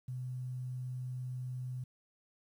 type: tone with quantisation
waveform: sine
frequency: 126.7 Hz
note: B2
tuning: 45 cents sharp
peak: -37 dBFS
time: 0.08-1.84 s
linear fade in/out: 5 ms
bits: 11
effects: none